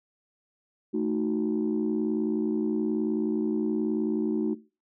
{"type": "chord", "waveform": "sine", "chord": "D# diminished", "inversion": "second", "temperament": "equal", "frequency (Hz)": [220, 311.1, 370], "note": ["A3", "D#4", "F#4"], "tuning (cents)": [0, 0, 0], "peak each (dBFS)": -28, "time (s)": [0.93, 4.55], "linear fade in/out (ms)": 20, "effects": ["noise-tail reverb RT60 0.3 s tail -18 dB re dry", "tanh soft clip ceiling -18 dBFS"]}